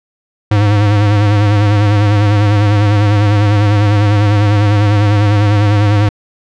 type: tone with vibrato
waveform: square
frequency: 103.5 Hz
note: G#2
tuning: 5 cents flat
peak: -8 dBFS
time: 0.51-6.09 s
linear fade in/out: 5 ms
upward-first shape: sine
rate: 10 Hz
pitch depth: 52 cents each way
effects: low-pass 4000 Hz 12 dB/octave